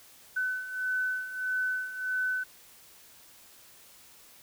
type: beating tone pair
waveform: sine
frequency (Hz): 1508 / 1509.6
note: F#6 / F#6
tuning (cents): +32 / +34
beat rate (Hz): 1.6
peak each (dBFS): -35 / -30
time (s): 0.36-2.44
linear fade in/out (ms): 10
effects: white hiss -55 dBFS RMS until 4.42 s